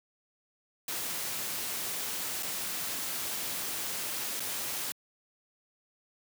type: noise with dropouts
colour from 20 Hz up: white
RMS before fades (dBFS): -35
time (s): 0.88-4.92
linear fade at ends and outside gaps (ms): 2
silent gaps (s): 2.426-2.43 / 4.397-4.403
effects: high-pass 100 Hz 12 dB/octave